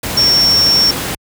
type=tone in noise; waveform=sine; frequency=5480 Hz; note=F8; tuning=34 cents flat; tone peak=-8 dBFS; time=0.17-0.91 s; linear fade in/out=5 ms; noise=pink; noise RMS=-20 dBFS; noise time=0.03-1.15 s; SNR=+9 dB; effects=high-pass 60 Hz 12 dB/octave